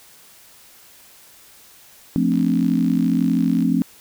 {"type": "chord", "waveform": "sine", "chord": "D minor seventh", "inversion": "first", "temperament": "equal", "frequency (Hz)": [174.61, 220, 261.6, 293.7], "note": ["F3", "A3", "C4", "D4"], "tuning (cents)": [0, 0, 0, 0], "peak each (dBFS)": [-21, -21, -19, -25], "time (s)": [2.16, 3.82], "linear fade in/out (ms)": 0}
{"type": "click train", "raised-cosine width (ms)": 0.2, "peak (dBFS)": -24, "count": 73, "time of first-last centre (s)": [2.32, 3.624], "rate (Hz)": 55.2}
{"effects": ["white hiss -48 dBFS RMS until 4 s"]}